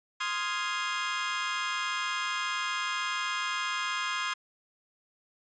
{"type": "chord", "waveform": "25% pulse", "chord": "F minor seventh", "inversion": "second", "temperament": "equal", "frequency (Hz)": [1046.5, 1244.5, 1396.9, 1661.2], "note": ["C6", "Eb6", "F6", "Ab6"], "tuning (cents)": [0, 0, 0, 0], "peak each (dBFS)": [-30, -32, -34, -31], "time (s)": [0.2, 4.34], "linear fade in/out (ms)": 10, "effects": ["resampled to 16000 Hz"]}